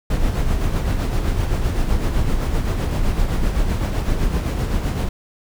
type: noise with tremolo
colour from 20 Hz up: brown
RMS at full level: -17 dBFS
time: 0.1-5.09 s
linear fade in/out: 5 ms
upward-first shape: sine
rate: 7.8 Hz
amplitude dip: 45%
effects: none